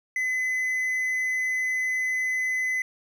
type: tone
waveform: triangle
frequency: 2023 Hz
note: B6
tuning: 41 cents sharp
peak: -22 dBFS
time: 0.16-2.82 s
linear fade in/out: 2 ms
effects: none